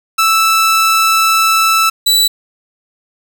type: tone pair in turn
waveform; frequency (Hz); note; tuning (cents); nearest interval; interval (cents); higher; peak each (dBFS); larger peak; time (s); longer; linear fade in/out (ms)
sawtooth; 1318.5 / 3951; E6 / B7; 0 / 0; octave + perfect fifth; 1900; second; -5; neither; 0.18-1.9 / 2.06-2.28; first; 10
effects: 7-bit

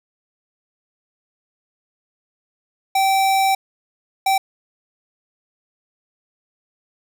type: tone bursts at uneven times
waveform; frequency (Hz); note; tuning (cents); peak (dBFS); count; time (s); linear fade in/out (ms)
square; 775; G5; -20; -15; 2; 2.95-3.55 / 4.26-4.38; 5
effects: none

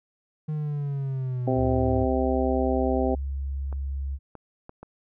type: linear sweep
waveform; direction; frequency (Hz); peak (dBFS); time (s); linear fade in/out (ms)
triangle; down; 154.8 to 103.83; -24; 0.48-2.05; 10
type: harmonic tone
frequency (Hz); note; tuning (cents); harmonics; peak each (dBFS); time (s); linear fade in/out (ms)
129.9; C3; -12; 2 / 3 / 4 / 5 / 6; -26 / -28 / -29 / -30 / -31; 1.47-3.15; 5
type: tone with pitch glide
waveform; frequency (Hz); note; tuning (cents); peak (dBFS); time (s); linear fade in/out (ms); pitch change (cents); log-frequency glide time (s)
sine; 70 to 68.52; C#2 to C#2; +18 to -19; -27; 1.55-4.19; 50; -37; 1.73-3.15
type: clicks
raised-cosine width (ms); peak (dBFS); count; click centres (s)
1; -27; 4; 3.727 / 4.353 / 4.694 / 4.83
effects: none

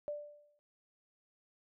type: tone with exponential decay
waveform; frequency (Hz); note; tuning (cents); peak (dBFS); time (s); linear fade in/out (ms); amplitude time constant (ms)
sine; 589; D5; +5; -34; 0.08-0.59; 0; 110
effects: none

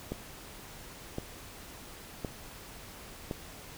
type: click train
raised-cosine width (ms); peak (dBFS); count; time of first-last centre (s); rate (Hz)
2; -20; 4; 0.12-3.311; 0.94
effects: pink hiss -48 dBFS RMS until 3.77 s

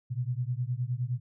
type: beating tone pair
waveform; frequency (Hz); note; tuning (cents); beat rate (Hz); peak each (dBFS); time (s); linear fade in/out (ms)
sine; 119.7 / 129.4; A#2 / C3; +46 / -19; 9.7; -31 / -32; 0.1-1.2; 20
effects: none

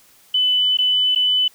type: tone with dropouts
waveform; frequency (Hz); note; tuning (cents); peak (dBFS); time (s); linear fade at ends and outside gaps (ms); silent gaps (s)
sine; 3001; F#7; +24; -14; 0.34-1.48; 5; 0.772-0.786 / 1.15-1.158
effects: white hiss -52 dBFS RMS until 1.54 s

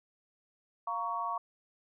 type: chord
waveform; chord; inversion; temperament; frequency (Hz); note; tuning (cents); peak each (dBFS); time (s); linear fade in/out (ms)
sine; Bb minor; second; just; 699.2 / 932.3 / 1118.8; F5 / Bb5 / Db6; +2 / 0 / +16; -39 / -37 / -34; 0.87-1.38; 5
effects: none

